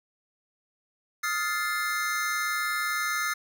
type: chord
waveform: square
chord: F dominant seventh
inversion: third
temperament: just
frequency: 1257.2 / 1396.9 / 1746.1 / 2095 Hz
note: Eb6 / F6 / A6 / C7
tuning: +18 / 0 / -14 / +2 cents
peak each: -33 dBFS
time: 1.23-3.34 s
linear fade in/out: 10 ms
effects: none